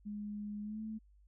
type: tone with pitch glide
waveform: sine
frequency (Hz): 207.7 to 218.4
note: G#3 to A3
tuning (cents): 0 to -13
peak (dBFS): -39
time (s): 0.05-0.99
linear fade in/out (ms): 20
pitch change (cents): +87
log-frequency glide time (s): 0.62-0.81
effects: added 50 Hz sine -61 dBFS peak until 1.27 s